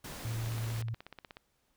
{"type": "noise", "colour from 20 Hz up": "pink", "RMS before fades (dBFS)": -44, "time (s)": [0.04, 0.82], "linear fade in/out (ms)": 5}
{"type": "tone", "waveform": "sine", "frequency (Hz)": 113.7, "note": "A#2", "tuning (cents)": -43, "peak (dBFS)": -33, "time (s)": [0.25, 0.94], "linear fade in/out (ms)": 0}
{"type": "click train", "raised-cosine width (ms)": 0.3, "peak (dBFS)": -30, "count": 16, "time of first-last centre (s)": [0.46, 1.369], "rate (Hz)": 16.5}
{"effects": ["pink hiss -75 dBFS RMS until 1.76 s"]}